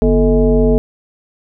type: tone with frequency modulation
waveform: sine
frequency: 242.3 Hz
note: B3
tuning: 33 cents flat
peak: -8 dBFS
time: 0.02-0.78 s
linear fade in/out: 0 ms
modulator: 195 Hz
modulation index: 1.5
effects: none